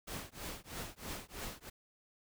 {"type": "noise with tremolo", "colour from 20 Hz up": "pink", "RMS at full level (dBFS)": -41, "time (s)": [0.07, 1.7], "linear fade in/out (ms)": 10, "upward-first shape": "triangle", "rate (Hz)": 3.1, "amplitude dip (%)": 100, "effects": []}